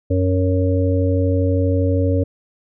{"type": "harmonic tone", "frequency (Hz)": 92.5, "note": "F#2", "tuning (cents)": 0, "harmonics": [1, 3, 5, 6], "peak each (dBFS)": [-16, -21, -23, -24], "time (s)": [0.1, 2.24], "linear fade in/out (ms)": 10, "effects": []}